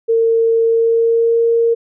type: tone with pitch glide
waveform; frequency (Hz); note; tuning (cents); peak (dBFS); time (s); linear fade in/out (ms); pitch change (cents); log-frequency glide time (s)
sine; 455.8 to 462.7; A#4 to A#4; -39 to -13; -10; 0.08-1.75; 20; +26; 0.63-1.43
effects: none